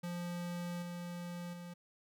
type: tone with level steps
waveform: square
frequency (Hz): 174.61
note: F3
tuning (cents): 0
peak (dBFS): -39 / -42 / -46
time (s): 0.03-1.74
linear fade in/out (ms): 10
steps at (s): 0.82 / 1.53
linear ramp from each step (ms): 5
effects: none